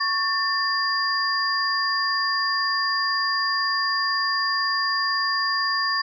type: tone cluster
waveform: sine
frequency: 1108 / 1786 / 4808 Hz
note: C#6 / A6 / D8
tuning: -1 / +25 / +40 cents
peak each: -25 dBFS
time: 0-6.02 s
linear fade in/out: 10 ms
effects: none